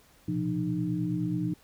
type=tone cluster; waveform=sine; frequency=117.9 / 127.3 / 172.4 / 305.6 Hz; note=A#2 / C3 / F3 / D#4; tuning=+20 / -47 / -22 / -31 cents; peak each=-36 / -36 / -30 / -31 dBFS; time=0.28-1.54 s; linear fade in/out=5 ms; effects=pink hiss -60 dBFS RMS until 1.63 s